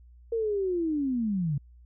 sine linear sweep, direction down, 466.2 to 134.5 Hz, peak -25 dBFS, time 0.32-1.58 s, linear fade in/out 5 ms, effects added 60 Hz sine -50 dBFS peak until 1.85 s

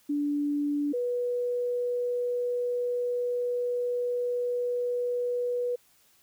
sine tone pair in turn, 290.5 / 488.6 Hz, D4 / B4, -19 / -19 cents, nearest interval major sixth, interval 900 cents, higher second, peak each -25 / -26 dBFS, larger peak first, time 0.09-0.93 / 0.93-5.76 s, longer second, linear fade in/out 10 ms, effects white hiss -63 dBFS RMS until 6.22 s

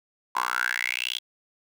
10% pulse tone with high-pass filter sweep, 61.2 Hz, B1, 15 cents flat, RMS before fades -28 dBFS, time 0.35-1.19 s, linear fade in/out 10 ms, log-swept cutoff 1000 to 3400 Hz, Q 7.5, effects none

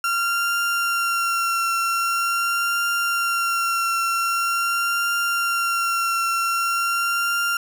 35% pulse tone with vibrato, 1376 Hz, F6, 26 cents flat, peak -18 dBFS, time 0.04-7.57 s, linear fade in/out 2 ms, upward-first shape triangle, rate 0.44 Hz, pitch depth 21 cents each way, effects none

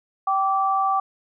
sine tone pair together, 776 / 1163.5 Hz, G5 / D6, -18 / -17 cents, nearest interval perfect fifth, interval 701 cents, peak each -21 dBFS, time 0.27-1 s, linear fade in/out 5 ms, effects none

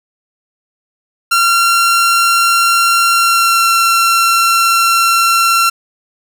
sawtooth tone with pitch glide, 1372 to 1359.4 Hz, F6 to F6, -31 to -47 cents, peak -5 dBFS, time 1.31-5.7 s, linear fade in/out 10 ms, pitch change -16 cents, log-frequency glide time 3.14-3.69 s, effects 7-bit

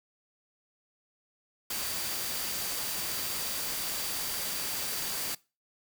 sine tone in noise, 4676 Hz, D8, 8 cents flat, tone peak -43 dBFS, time 1.7-5.35 s, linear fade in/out 5 ms, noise white, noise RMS -34 dBFS, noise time 1.7-5.35 s, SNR -12 dB, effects noise-tail reverb RT60 0.3 s tail -22 dB re dry

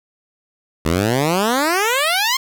10% pulse exponential sweep, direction up, 75.3 to 1083 Hz, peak -7 dBFS, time 0.85-2.37 s, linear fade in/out 5 ms, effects 8-bit

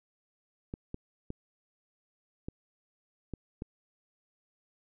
clicks, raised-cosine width 3 ms, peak -24 dBFS, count 6, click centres 0.739 / 0.944 / 1.304 / 2.485 / 3.337 / 3.621 s, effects none

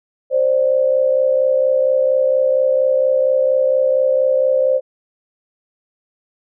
sine tone pair together, 525.7 / 590 Hz, C5 / D5, +8 / +8 cents, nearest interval major second, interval 200 cents, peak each -13 / -18 dBFS, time 0.3-4.81 s, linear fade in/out 50 ms, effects none

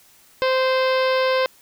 harmonic tone, 520 Hz, C5, 11 cents flat, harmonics 1 / 2 / 3 / 4 / 5 / 6 / 7 / 8 / 9 / 10, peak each -18 / -24 / -28 / -30 / -32 / -34 / -35 / -36 / -37 / -38 dBFS, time 0.42-1.46 s, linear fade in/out 0 ms, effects white hiss -53 dBFS RMS until 1.61 s

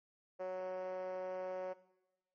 5% pulse tone with band-pass filter, 185 Hz, F#3, in tune, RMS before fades -41 dBFS, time 0.39-1.74 s, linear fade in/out 20 ms, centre 510 Hz, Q 6, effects noise-tail reverb RT60 1.0 s tail -17 dB re dry + MP3 32 kbps

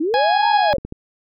sine linear two-way sweep, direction up then down, 288.6 to 934 to 524 Hz, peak -17 dBFS, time 0-0.77 s, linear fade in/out 10 ms, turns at 0.48 s
harmonic tone, 830 Hz, G#5, 1 cent flat, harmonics 1 / 2 / 3 / 4 / 5 / 6, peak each -16 / -24 / -31 / -29 / -32 / -34 dBFS, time 0.14-0.73 s, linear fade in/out 0 ms
clicks, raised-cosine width 3 ms, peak -16 dBFS, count 4, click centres 0.738 / 0.783 / 0.85 / 0.924 s
effects none

